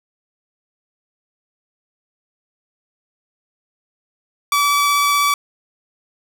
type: tone with vibrato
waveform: sawtooth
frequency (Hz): 1150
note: D6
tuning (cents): -37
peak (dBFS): -10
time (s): 4.52-5.34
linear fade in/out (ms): 2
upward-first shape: sine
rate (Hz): 16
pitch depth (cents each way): 8
effects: none